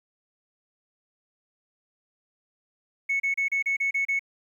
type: tone bursts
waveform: sine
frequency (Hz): 2206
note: C#7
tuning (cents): -9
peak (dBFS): -21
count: 8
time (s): 3.09-4.194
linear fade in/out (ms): 10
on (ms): 110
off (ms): 32
effects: tanh soft clip ceiling -19 dBFS + 10-bit